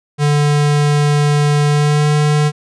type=tone with pitch glide; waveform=square; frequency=146.83 to 149.14 Hz; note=D3 to D3; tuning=0 to +27 cents; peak=-11 dBFS; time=0.18-2.52 s; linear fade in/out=50 ms; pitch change=+27 cents; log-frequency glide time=1.68-2.08 s; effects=resampled to 22050 Hz